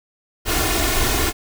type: noise with comb filter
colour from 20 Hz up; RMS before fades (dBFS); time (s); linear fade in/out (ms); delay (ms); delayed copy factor
pink; -19; 0.45-1.33; 50; 2.8; +0.75
effects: none